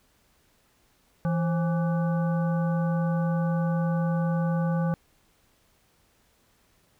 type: harmonic tone with a mistuned harmonic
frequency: 166 Hz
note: E3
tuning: 12 cents sharp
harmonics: 1 / 3 / 5 / 7 / 9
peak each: -23 / -33 / -37 / -40 / -42 dBFS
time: 1.25-4.94 s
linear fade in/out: 0 ms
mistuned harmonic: 3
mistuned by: +110 cents
effects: pink hiss -65 dBFS RMS until 6.99 s